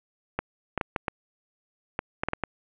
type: clicks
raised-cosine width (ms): 0.5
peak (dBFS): -11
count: 10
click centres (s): 0.39 / 0.777 / 0.812 / 0.962 / 1.082 / 1.991 / 2.235 / 2.286 / 2.334 / 2.437
effects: resampled to 8000 Hz + 7-bit